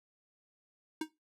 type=tone with exponential decay; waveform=square; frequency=314.7 Hz; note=D#4; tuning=20 cents sharp; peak=-30 dBFS; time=1.01-1.09 s; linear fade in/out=5 ms; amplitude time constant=17 ms; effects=noise-tail reverb RT60 0.2 s tail -17 dB re dry + low-pass 12000 Hz 12 dB/octave